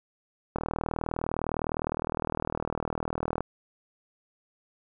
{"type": "click train", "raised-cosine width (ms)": 1, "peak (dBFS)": -15, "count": 114, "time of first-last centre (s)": [0.56, 3.406], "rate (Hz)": 39.7, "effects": []}